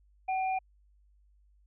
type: tone pair together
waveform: sine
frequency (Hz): 756.3 / 2401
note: F#5 / D7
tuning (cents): +38 / +38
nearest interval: octave + minor sixth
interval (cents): 2000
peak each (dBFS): -28 / -39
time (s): 0.28-0.59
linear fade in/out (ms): 10
effects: added 50 Hz sine -61 dBFS peak until 1.66 s